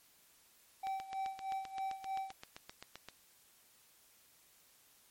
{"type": "tone with tremolo", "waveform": "triangle", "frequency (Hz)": 772, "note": "G5", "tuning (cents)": -27, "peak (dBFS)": -33, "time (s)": [0.83, 2.32], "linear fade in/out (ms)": 5, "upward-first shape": "sine", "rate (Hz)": 3.2, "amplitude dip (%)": 80}
{"type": "click train", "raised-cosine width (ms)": 0.2, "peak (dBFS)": -29, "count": 18, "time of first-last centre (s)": [0.87, 3.086], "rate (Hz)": 7.67}
{"effects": ["white hiss -66 dBFS RMS until 5.1 s", "MP3 64 kbps"]}